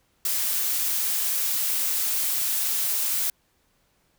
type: noise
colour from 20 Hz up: blue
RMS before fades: -25 dBFS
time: 0.25-3.3 s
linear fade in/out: 2 ms
effects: pink hiss -67 dBFS RMS until 4.18 s